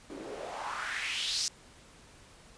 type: noise with band-pass filter sweep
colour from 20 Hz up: white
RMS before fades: -36 dBFS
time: 0.1-1.48 s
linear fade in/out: 0 ms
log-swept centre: 280 to 5700 Hz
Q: 3.5
effects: pink hiss -56 dBFS RMS until 2.57 s + resampled to 22050 Hz